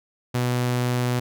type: tone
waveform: sawtooth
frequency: 123.47 Hz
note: B2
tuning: in tune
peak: -17 dBFS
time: 0.34-1.2 s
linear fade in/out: 10 ms
effects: none